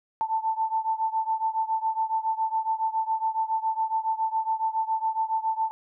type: beating tone pair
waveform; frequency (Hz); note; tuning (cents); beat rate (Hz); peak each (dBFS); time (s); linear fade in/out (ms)
sine; 884 / 891.2; A5 / A5; +8 / +22; 7.2; -26 / -28; 0.21-5.71; 0
effects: none